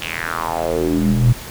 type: tone with band-pass filter sweep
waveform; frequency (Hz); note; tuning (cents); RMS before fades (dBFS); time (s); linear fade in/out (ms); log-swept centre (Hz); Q
square; 41.19; E1; -1; -18; 0.01-1.33; 10; 3000 to 110; 4.5
effects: pink hiss -33 dBFS RMS until 1.5 s